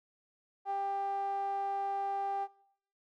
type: tone with band-pass filter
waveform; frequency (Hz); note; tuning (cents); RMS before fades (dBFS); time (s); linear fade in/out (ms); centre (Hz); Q
sawtooth; 395.8; G4; +17; -34; 0.65-2.48; 50; 810; 6.3
effects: noise-tail reverb RT60 0.7 s tail -22 dB re dry